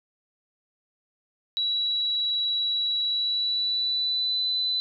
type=tone with pitch glide; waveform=sine; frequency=3907 to 4005 Hz; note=B7 to B7; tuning=-19 to +23 cents; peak=-23 dBFS; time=1.57-4.8 s; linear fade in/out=0 ms; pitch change=+42 cents; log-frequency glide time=3.01-4.43 s; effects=none